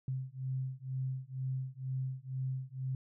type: beating tone pair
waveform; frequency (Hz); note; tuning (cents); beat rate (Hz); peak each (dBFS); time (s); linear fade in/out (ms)
sine; 130 / 132.1; C3 / C3; -11 / +17; 2.1; -38 / -38; 0.08-2.95; 2
effects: none